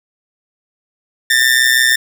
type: tone with amplitude modulation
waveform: sawtooth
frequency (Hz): 1796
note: A6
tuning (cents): +35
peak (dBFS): -3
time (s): 1.3-1.96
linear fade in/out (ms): 5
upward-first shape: sine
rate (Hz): 126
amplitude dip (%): 70
effects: none